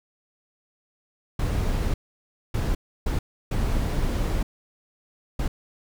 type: noise bursts at uneven times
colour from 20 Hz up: brown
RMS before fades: -24 dBFS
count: 5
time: 1.39-1.94 / 2.54-2.75 / 3.06-3.19 / 3.51-4.43 / 5.39-5.48 s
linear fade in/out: 5 ms
effects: none